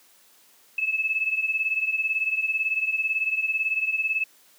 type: beating tone pair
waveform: sine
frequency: 2600 / 2618 Hz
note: E7 / E7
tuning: -24 / -13 cents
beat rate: 18 Hz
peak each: -24 / -28 dBFS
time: 0.78-4.24 s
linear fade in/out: 5 ms
effects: white hiss -57 dBFS RMS until 4.58 s + high-pass 200 Hz 12 dB/octave